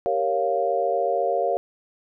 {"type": "chord", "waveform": "sine", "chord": "G half-diminished seventh", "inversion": "none", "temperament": "equal", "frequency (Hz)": [392, 466.2, 554.4, 698.5], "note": ["G4", "Bb4", "Db5", "F5"], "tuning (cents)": [0, 0, 0, 0], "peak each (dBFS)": [-29, -26, -25, -24], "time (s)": [0.06, 1.57], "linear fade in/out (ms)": 0, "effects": []}